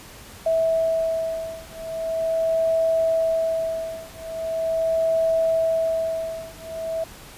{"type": "beating tone pair", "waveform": "sine", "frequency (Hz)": [652, 652.41], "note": ["E5", "E5"], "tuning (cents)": [-19, -18], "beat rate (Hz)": 0.41, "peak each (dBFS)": -23, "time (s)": [0.46, 7.04], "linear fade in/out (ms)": 5, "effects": ["pink hiss -43 dBFS RMS until 7.37 s", "resampled to 32000 Hz"]}